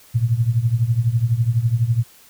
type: tone with tremolo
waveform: sine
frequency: 116.6 Hz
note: A#2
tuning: 1 cent sharp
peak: -11 dBFS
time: 0.14-2.04 s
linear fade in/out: 20 ms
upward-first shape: triangle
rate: 12 Hz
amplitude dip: 90%
effects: white hiss -49 dBFS RMS until 2.29 s